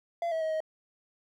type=tone with pitch steps; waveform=triangle; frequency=682 / 646 / 634 / 630 Hz; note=F5 / E5 / D#5 / D#5; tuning=-41 / -35 / +32 / +21 cents; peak=-26 dBFS; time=0.22-0.604 s; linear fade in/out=2 ms; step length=96 ms; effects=none